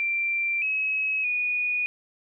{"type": "tone with pitch steps", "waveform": "sine", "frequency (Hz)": [2359, 2561, 2463], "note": ["D7", "D#7", "D#7"], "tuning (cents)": [7, 49, -18], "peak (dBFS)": -23, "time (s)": [0, 1.86], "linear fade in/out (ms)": 0, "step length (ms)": 620, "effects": []}